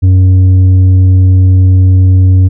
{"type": "tone with tanh clipping", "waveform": "sine", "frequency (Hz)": 93, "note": "F#2", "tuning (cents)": 9, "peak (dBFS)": -3, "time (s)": [0.02, 2.49], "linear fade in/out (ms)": 20, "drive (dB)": 5, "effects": []}